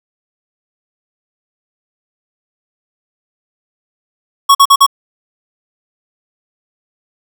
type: tone bursts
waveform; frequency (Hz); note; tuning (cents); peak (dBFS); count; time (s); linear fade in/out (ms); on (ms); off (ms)
square; 1108.7; C#6; 0; -4; 4; 4.49-4.865; 10; 60; 45
effects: none